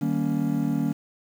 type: chord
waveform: triangle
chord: Eb dominant seventh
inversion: none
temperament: just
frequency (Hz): 155.56 / 194.45 / 233.3 / 280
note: Eb3 / G3 / Bb3 / Db4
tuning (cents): 0 / -14 / +2 / +18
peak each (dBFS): -26 / -28 / -25 / -25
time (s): 0.01-0.93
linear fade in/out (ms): 10
effects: 8-bit